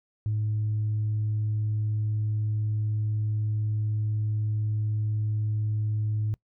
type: tone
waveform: sine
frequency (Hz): 107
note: A2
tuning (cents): -48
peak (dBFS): -23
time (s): 0.26-6.34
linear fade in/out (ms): 0
effects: noise-tail reverb RT60 0.1 s tail -24 dB re dry + tanh soft clip ceiling -21 dBFS